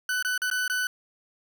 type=tone with dropouts; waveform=40% pulse; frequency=1497 Hz; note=F#6; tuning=20 cents sharp; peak=-24 dBFS; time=0.09-0.87 s; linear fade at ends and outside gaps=2 ms; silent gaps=0.226-0.248 / 0.378-0.418 / 0.501-0.513 / 0.679-0.698 s; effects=none